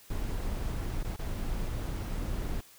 brown noise with dropouts, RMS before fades -33 dBFS, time 0.1-2.61 s, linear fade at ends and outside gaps 5 ms, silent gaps 1.032-1.045 / 1.163-1.191 s, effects white hiss -56 dBFS RMS until 2.78 s

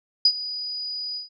sine tone with ADSR envelope, 4931 Hz, D#8, 16 cents flat, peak -11 dBFS, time 0.25-1.29 s, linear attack 4 ms, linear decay 63 ms, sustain -17 dB, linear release 130 ms, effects none

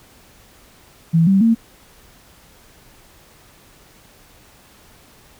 sine tone with pitch steps, 164.81 / 193.74 / 227.8 Hz, E3 / G3 / A#3, 0 / -20 / -40 cents, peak -10 dBFS, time 1.13-1.55 s, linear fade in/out 20 ms, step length 140 ms, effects pink hiss -49 dBFS RMS until 5.39 s

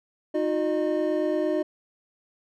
triangle tone cluster, 311.9 / 360.7 / 609 Hz, D#4 / F#4 / D#5, +4 / -44 / -37 cents, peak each -25 dBFS, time 0.34-1.63 s, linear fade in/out 10 ms, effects none

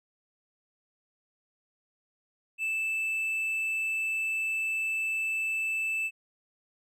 triangle tone, 2637 Hz, E7, in tune, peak -26 dBFS, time 2.58-6.11 s, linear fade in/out 50 ms, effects none

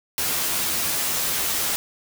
white noise with comb filter, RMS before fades -24 dBFS, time 0.18-1.76 s, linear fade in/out 0 ms, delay 12 ms, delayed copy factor +0.6, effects none

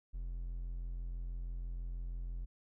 triangle tone, 43.08 Hz, F1, 23 cents flat, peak -36 dBFS, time 0.13-2.46 s, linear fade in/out 20 ms, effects none

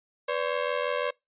sawtooth ring-modulated tone, 539 Hz, C#5, 49 cents flat, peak -19 dBFS, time 0.28-1.11 s, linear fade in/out 10 ms, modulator 42.9 Hz, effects noise-tail reverb RT60 0.2 s tail -25 dB re dry + resampled to 8000 Hz

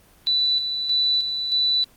sine tone with tremolo, 3973 Hz, B7, 10 cents sharp, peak -17 dBFS, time 0.27-1.84 s, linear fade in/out 0 ms, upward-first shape square, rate 1.6 Hz, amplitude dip 50%, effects pink hiss -54 dBFS RMS until 1.96 s + Opus 24 kbps

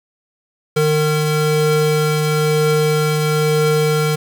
square tone pair together, 152.91 / 457.7 Hz, D#3 / A#4, -30 / -32 cents, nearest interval octave + perfect fifth, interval 1898 cents, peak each -17 / -17 dBFS, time 0.76-4.16 s, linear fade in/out 10 ms, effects 7-bit

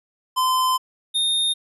square tone pair in turn, 1028 / 3670 Hz, C6 / A#7, -31 / -28 cents, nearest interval octave + minor seventh, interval 2203 cents, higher second, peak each -18 / -19 dBFS, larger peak first, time 0.36-0.78 / 1.14-1.54 s, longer first, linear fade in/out 20 ms, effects resampled to 32000 Hz

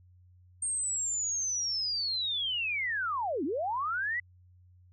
sine linear two-way sweep, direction down then up, 8710 to 248.2 to 2006 Hz, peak -29 dBFS, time 0.62-4.2 s, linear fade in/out 5 ms, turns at 3.44 s, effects added 90 Hz sine -56 dBFS peak until 4.92 s

